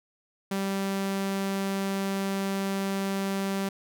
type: tone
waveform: sawtooth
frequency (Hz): 195.3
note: G3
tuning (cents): -6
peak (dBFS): -23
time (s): 0.51-3.69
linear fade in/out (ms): 5
effects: none